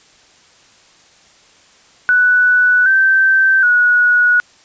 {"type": "tone with pitch steps", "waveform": "sine", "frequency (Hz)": [1483, 1554, 1460], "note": ["F#6", "G6", "F#6"], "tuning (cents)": [4, -16, -24], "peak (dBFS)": -8, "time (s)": [2.09, 4.4], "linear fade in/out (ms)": 0, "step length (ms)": 770, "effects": ["white hiss -48 dBFS RMS until 4.64 s", "resampled to 16000 Hz"]}